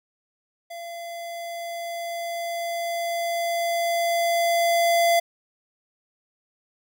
square tone with level ramp, 682 Hz, F5, 41 cents flat, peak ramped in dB -35 to -17 dBFS, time 0.7-5.2 s, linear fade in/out 10 ms, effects none

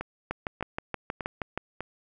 two click trains, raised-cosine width 0.5 ms, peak -18 / -15 dBFS, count 4 / 9, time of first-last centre 0.01-1.806 / 0.31-1.576 s, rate 1.67 / 6.32 Hz, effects none

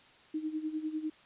sine tone with tremolo, 311.1 Hz, D#4, in tune, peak -30 dBFS, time 0.34-1.1 s, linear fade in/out 5 ms, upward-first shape sine, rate 10 Hz, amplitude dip 75%, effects white hiss -59 dBFS RMS until 1.25 s + resampled to 8000 Hz

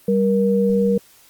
sine tone pair together, 196 / 473.6 Hz, G3 / A#4, 0 / +27 cents, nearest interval octave + minor third, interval 1527 cents, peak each -17 dBFS, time 0.08-0.98 s, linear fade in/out 5 ms, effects white hiss -51 dBFS RMS until 1.29 s + Opus 32 kbps

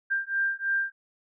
sine beating tone pair, 1586 / 1589.1 Hz, G6 / G6, +20 / +23 cents, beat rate 3.1 Hz, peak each -28 dBFS, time 0.1-0.92 s, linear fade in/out 20 ms, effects none

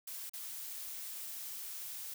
blue noise with dropouts, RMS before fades -44 dBFS, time 0.07-2.14 s, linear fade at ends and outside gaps 5 ms, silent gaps 0.296-0.335 s, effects none

